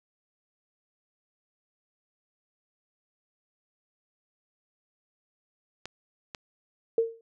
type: clicks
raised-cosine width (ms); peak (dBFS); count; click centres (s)
0.2; -20; 2; 5.856 / 6.348
type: tone with exponential decay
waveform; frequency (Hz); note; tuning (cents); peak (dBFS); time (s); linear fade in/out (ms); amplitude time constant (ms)
sine; 456.5; A#4; -36; -17; 6.98-7.21; 2; 48
effects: none